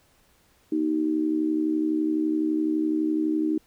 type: tone with amplitude modulation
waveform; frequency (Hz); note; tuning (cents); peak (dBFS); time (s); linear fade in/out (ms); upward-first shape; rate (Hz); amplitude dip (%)
sine; 311.1; D#4; 0; -18; 0.72-3.58; 5; sine; 71.9; 75
effects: pink hiss -62 dBFS RMS until 3.66 s